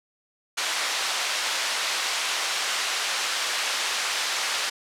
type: band-pass noise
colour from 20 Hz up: white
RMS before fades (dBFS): -27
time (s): 0.57-4.7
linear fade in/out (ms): 10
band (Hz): 720 to 5000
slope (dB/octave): 12
effects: low-pass 12000 Hz 12 dB/octave